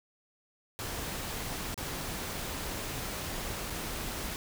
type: noise with dropouts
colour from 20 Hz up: pink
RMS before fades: -37 dBFS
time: 0.79-4.36 s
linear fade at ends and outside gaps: 0 ms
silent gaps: 1.743-1.777 / 3.7-3.704 s
effects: none